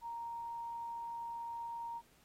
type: tone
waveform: sine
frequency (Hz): 932.3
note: A#5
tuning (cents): 0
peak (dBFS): -40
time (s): 0.01-2.02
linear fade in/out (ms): 50
effects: pink hiss -68 dBFS RMS until 2.24 s + AAC 48 kbps